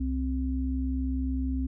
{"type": "tone pair together", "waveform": "sine", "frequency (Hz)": [65.44, 261.6], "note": ["C2", "C4"], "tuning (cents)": [1, 0], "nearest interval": "2 octaves", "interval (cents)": 2399, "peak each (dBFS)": [-28, -30], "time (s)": [0, 1.67], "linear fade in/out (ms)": 10, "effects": []}